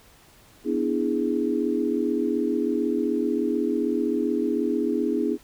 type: chord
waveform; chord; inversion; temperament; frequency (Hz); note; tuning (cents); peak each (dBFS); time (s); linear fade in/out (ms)
sine; E dominant seventh; second; equal; 246.9 / 293.7 / 329.6 / 415.3; B3 / D4 / E4 / G#4; 0 / 0 / 0 / 0; -27; 0.64-5.38; 50
effects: pink hiss -54 dBFS RMS until 5.43 s